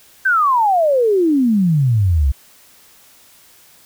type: exponential sweep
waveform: sine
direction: down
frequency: 1589 to 63.5 Hz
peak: -11 dBFS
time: 0.25-2.32 s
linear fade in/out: 10 ms
effects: white hiss -48 dBFS RMS until 3.85 s